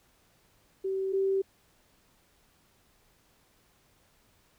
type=tone pair in turn; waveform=sine; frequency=384.1 / 387.4 Hz; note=G4 / G4; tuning=-35 / -20 cents; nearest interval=unison; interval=15 cents; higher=second; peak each=-28 / -24 dBFS; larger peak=second; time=0.84-1.13 / 1.13-1.42 s; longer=neither; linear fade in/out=10 ms; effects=pink hiss -66 dBFS RMS until 4.58 s